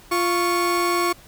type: tone pair together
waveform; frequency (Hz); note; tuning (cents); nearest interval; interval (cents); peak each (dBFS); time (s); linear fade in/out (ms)
35% pulse; 348.1 / 1105.1; F4 / C#6; -6 / -6; octave + minor sixth; 2000; -20 / -20; 0.11-1.13; 10
effects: pink hiss -48 dBFS RMS until 1.27 s